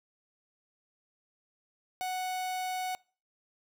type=tone; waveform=45% pulse; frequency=740 Hz; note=F#5; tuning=in tune; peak=-32 dBFS; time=2.01-2.95 s; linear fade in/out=0 ms; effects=noise-tail reverb RT60 0.4 s tail -25 dB re dry